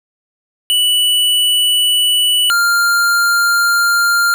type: tone pair in turn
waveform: square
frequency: 2960 / 1396.9 Hz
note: F#7 / F6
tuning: 0 / 0 cents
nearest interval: octave + minor second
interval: 1300 cents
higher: first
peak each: -11 dBFS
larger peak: neither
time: 0.7-2.5 / 2.5-4.34 s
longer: second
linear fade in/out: 0 ms
effects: none